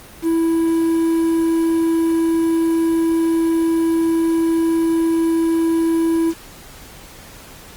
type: tone with quantisation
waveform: triangle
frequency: 329.3 Hz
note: E4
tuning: 2 cents flat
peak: -12 dBFS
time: 0.22-6.34 s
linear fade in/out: 50 ms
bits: 6
effects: pink hiss -40 dBFS RMS until 7.76 s + Opus 32 kbps